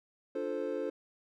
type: chord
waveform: triangle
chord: D minor seventh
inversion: none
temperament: equal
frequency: 293.7 / 349.2 / 440 / 523.3 Hz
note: D4 / F4 / A4 / C5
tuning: 0 / 0 / 0 / 0 cents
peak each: -38 / -38 / -35 / -35 dBFS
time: 0.35-0.9 s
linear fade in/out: 5 ms
effects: none